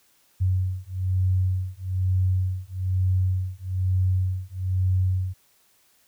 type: beating tone pair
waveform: sine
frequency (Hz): 92.4 / 93.5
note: F#2 / F#2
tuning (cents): -2 / +19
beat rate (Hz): 1.1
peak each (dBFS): -24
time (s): 0.4-5.34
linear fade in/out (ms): 20
effects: white hiss -62 dBFS RMS until 6.07 s